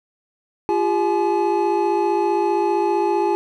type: tone cluster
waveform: triangle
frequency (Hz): 346.9 / 402.2 / 850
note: F4 / G4 / G#5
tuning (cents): -12 / +44 / +40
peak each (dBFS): -19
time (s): 0.69-3.35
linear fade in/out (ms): 0
effects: none